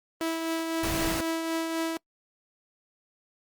sawtooth tone with tremolo, 326.9 Hz, E4, 14 cents flat, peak -22 dBFS, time 0.21-1.97 s, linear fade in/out 0 ms, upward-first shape triangle, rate 3.9 Hz, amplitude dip 40%
pink noise, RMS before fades -31 dBFS, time 0.83-1.21 s, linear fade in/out 5 ms
effects noise-tail reverb RT60 0.1 s tail -26 dB re dry + Opus 32 kbps

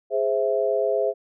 sine chord, Ab augmented, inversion none, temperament equal, 415.3 / 523.3 / 659.3 Hz, Ab4 / C5 / E5, 0 / 0 / 0 cents, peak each -24 dBFS, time 0.1-1.14 s, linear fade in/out 50 ms, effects none

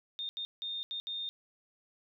sine tone bursts at uneven times, 3649 Hz, A#7, 38 cents flat, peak -35 dBFS, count 5, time 0.19-0.29 / 0.37-0.45 / 0.62-0.83 / 0.91-1 / 1.07-1.29 s, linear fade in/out 0 ms, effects none

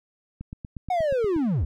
click train, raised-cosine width 5 ms, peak -23 dBFS, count 9, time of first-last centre 0.41-1.364 s, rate 8.39 Hz
triangle linear sweep, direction down, 750 to 56.5 Hz, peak -19 dBFS, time 0.9-1.65 s, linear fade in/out 5 ms
effects none

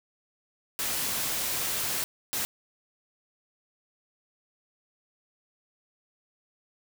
white noise bursts at uneven times, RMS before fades -30 dBFS, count 2, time 0.79-2.04 / 2.33-2.45 s, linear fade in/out 0 ms, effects none

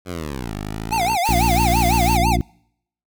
10% pulse linear two-way sweep, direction down then up, 94.2 to 49.96 to 60.6 Hz, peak -18 dBFS, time 0.05-1.18 s, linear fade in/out 50 ms, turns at 0.55 s
square tone with vibrato, 791 Hz, G5, 15 cents sharp, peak -18 dBFS, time 0.91-2.37 s, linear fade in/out 20 ms, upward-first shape sine, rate 6 Hz, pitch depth 250 cents each way
white high-pass noise, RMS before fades -30 dBFS, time 1.25-2.17 s, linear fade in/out 2 ms, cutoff 270 Hz, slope 48 dB/octave
harmonic tone, 58.27 Hz, A#1, in tune, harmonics 1 / 2 / 3 / 4 / 5 / 6, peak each -20 / -23 / -25 / -26 / -27 / -28 dBFS, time 1.29-2.41 s, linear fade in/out 0 ms
effects noise-tail reverb RT60 0.7 s tail -26 dB re dry

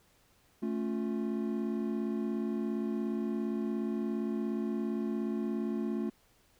triangle chord, A augmented, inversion none, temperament equal with one note detuned, 220 / 277.2 / 353.1 Hz, A3 / C#4 / E#4, 0 / 0 / +19 cents, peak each -31 / -36 / -35 dBFS, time 0.62-6.1 s, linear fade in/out 10 ms, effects pink hiss -67 dBFS RMS until 6.59 s

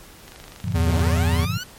click train, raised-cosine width 0.2 ms, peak -23 dBFS, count 22, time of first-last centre 0.28-1.123 s, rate 24.9 Hz
sine chord, G minor seventh, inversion none, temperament equal, 98 / 116.54 / 146.83 / 174.61 Hz, G2 / Bb2 / D3 / F3, 0 / 0 / 0 / 0 cents, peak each -26 / -27 / -30 / -28 dBFS, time 0.64-1.58 s, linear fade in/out 5 ms
square tone with vibrato, 82.5 Hz, E2, 2 cents sharp, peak -19 dBFS, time 0.74-1.46 s, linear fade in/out 20 ms, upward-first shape sine, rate 13 Hz, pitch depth 29 cents each way
15% pulse linear sweep, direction up, 93 to 1522 Hz, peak -23 dBFS, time 0.86-1.64 s, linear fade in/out 10 ms
effects pink hiss -45 dBFS RMS until 1.78 s + MP3 64 kbps

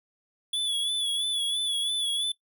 square tone with vibrato, 3418 Hz, G#7, 49 cents sharp, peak -26 dBFS, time 0.53-2.32 s, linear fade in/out 5 ms, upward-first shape sine, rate 3 Hz, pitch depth 48 cents each way, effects noise-tail reverb RT60 0.1 s tail -19 dB re dry

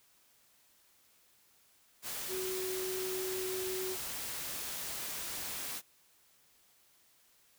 sine tone in noise, 373.7 Hz, F#4, 17 cents sharp, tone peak -36 dBFS, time 2.28-3.97 s, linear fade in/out 50 ms, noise white, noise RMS -40 dBFS, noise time 2.02-5.82 s, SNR +1 dB, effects white hiss -67 dBFS RMS until 7.58 s

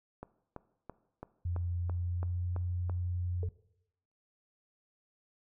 click train, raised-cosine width 1 ms, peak -28 dBFS, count 9, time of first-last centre 0.23-2.897 s, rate 3 Hz
sine tone with pitch glide, 87.31 to 88.89 Hz, F2 to F2, 0 to +31 cents, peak -31 dBFS, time 1.45-3.49 s, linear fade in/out 5 ms, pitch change +31 cents, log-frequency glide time 1.82-2.49 s
sine tone with exponential decay, 440 Hz, A4, in tune, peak -35 dBFS, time 3.43-3.51 s, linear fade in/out 1 ms, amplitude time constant 16 ms
effects noise-tail reverb RT60 0.8 s tail -18 dB re dry

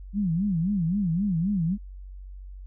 sine tone with vibrato, 182.9 Hz, F#3, 20 cents flat, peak -22 dBFS, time 0.13-1.78 s, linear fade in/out 50 ms, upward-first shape sine, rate 3.8 Hz, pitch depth 230 cents each way, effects added 47 Hz sine -38 dBFS peak until 2.66 s

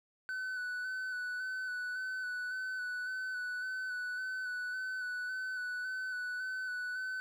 triangle tone with vibrato, 1500 Hz, F#6, 23 cents sharp, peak -34 dBFS, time 0.29-7.2 s, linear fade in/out 0 ms, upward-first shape square, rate 1.8 Hz, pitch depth 19 cents each way, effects none

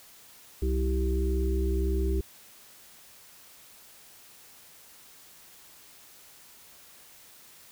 harmonic tone with a mistuned harmonic, 64.6 Hz, C2, 21 cents flat, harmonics 1 / 3 / 5 / 6, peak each -25 / -38 / -35 / -32 dBFS, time 0.62-2.21 s, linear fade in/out 5 ms, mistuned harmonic 5, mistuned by +16 cents, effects white hiss -53 dBFS RMS until 7.71 s

